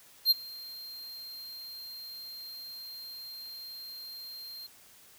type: tone with ADSR envelope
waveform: square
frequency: 4186 Hz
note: C8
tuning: in tune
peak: -18 dBFS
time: 0.25-4.67 s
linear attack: 59 ms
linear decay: 21 ms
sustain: -24 dB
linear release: 9 ms
effects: white hiss -57 dBFS RMS until 5.18 s